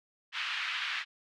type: band-pass noise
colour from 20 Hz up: white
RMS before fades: -35 dBFS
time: 0.32-1.05 s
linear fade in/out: 50 ms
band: 1300 to 3200 Hz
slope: 24 dB/octave
effects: none